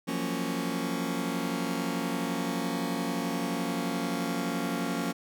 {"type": "chord", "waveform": "sawtooth", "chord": "Gb major seventh", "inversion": "third", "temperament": "just", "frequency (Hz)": [173.43, 185, 231.2, 277.5], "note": ["F3", "Gb3", "Bb3", "Db4"], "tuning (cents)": [-12, 0, -14, 2], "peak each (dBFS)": [-31, -33, -30, -29], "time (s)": [0.07, 5.13], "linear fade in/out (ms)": 20, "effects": []}